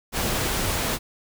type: noise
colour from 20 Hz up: pink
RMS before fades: -25 dBFS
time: 0.12-0.99 s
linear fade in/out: 50 ms
effects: none